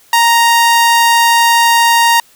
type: tone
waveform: sawtooth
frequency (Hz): 932.3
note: A#5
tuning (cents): 0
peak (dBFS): -3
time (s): 0.13-2.2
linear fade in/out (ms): 2
effects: white hiss -47 dBFS RMS until 2.35 s